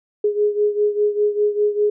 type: beating tone pair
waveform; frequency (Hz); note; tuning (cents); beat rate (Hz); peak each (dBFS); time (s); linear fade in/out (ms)
sine; 415.3 / 420.3; G#4 / G#4; 0 / +21; 5; -17 / -21; 0.24-1.9; 5
effects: none